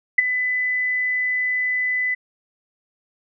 sine tone with ADSR envelope, 2002 Hz, B6, 23 cents sharp, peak -7 dBFS, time 0.18-2.15 s, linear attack 7 ms, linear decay 16 ms, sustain -12 dB, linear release 14 ms, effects none

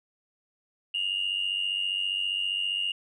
sine tone pair together, 2794 / 2889 Hz, F7 / F#7, 0 / -42 cents, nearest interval minor second, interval 58 cents, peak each -28 dBFS, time 0.94-2.92 s, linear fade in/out 5 ms, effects tanh soft clip ceiling -21 dBFS

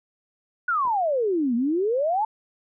sine exponential two-way sweep, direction down then up, 1492 to 227.2 to 903 Hz, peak -20 dBFS, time 0.68-2.25 s, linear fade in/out 5 ms, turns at 1.55 s
clicks, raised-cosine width 1 ms, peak -30 dBFS, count 2, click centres 0.853 / 0.874 s
effects none

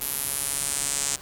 sawtooth tone with band-pass filter sweep, 140 Hz, C#3, 18 cents sharp, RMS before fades -28 dBFS, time 0.01-1.16 s, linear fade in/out 5 ms, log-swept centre 12000 to 7700 Hz, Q 3.1, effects pink hiss -44 dBFS RMS until 1.21 s

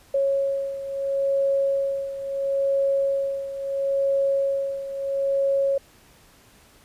sine beating tone pair, 550 / 550.74 Hz, C#5 / C#5, -14 / -11 cents, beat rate 0.74 Hz, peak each -22 / -27 dBFS, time 0.14-5.78 s, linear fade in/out 5 ms, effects pink hiss -54 dBFS RMS until 6.84 s + resampled to 32000 Hz

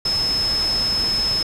sine tone in noise, 5190 Hz, E8, 28 cents flat, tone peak -18 dBFS, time 0.05-1.43 s, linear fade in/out 5 ms, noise pink, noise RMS -29 dBFS, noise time 0.05-1.43 s, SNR +8 dB, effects low-pass 10000 Hz 12 dB/octave

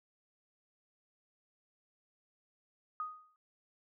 sine tone with exponential decay, 1244.5 Hz, D#6, in tune, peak -33 dBFS, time 3-3.36 s, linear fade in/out 1 ms, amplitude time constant 77 ms, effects none

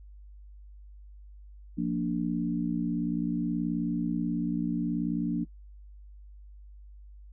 sine chord, Bb major, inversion second, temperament equal, 174.61 / 233.1 / 293.7 Hz, F3 / Bb3 / D4, 0 / 0 / 0 cents, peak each -31 dBFS, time 1.77-5.45 s, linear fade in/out 20 ms, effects noise-tail reverb RT60 0.1 s tail -23 dB re dry + added 50 Hz sine -46 dBFS peak until 7.32 s

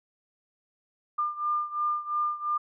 sine beating tone pair, 1200 / 1202.9 Hz, D6 / D6, +37 / +41 cents, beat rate 2.9 Hz, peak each -28 / -31 dBFS, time 1.18-2.58 s, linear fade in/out 10 ms, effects none

